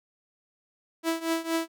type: tone with tremolo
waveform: sawtooth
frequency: 328.3 Hz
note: E4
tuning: 7 cents flat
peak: -19 dBFS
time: 1.03-1.68 s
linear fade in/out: 50 ms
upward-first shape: triangle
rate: 4.3 Hz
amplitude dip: 90%
effects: none